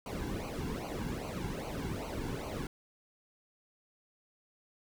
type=noise with flanger; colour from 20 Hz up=brown; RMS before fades=-38 dBFS; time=0.06-2.67 s; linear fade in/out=2 ms; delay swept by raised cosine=0.56 to 1.66 ms; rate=2.5 Hz; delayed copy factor=-0.85; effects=none